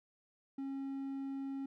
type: tone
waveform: triangle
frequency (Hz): 272.3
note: C#4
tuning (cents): -31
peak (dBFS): -36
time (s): 0.58-1.66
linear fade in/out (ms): 5
effects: none